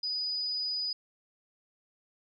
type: tone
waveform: sine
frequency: 4959 Hz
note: D#8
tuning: 7 cents flat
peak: -30 dBFS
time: 0.03-0.93 s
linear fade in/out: 5 ms
effects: none